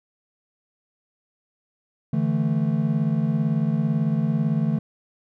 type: chord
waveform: triangle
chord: D suspended second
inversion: none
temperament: equal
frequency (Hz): 146.83 / 164.81 / 220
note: D3 / E3 / A3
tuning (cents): 0 / 0 / 0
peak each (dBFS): -22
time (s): 2.13-4.79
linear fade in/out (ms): 5
effects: none